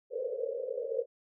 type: band-pass noise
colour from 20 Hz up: white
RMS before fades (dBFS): -35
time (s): 0.1-1.06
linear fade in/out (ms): 50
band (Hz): 450 to 540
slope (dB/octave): 96
effects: none